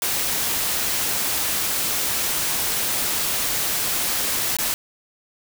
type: noise with dropouts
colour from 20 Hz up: white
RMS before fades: -23 dBFS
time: 0.02-4.74 s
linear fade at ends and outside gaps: 1 ms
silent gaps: 4.568-4.586 s
effects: none